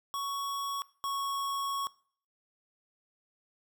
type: tone pair in turn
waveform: square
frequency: 1115 / 1106.7 Hz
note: C#6 / C#6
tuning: +10 / -3 cents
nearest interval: unison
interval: 13 cents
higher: first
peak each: -33 / -32 dBFS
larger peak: second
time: 0.14-0.82 / 1.04-1.87 s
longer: second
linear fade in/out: 0 ms
effects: noise-tail reverb RT60 0.5 s tail -21 dB re dry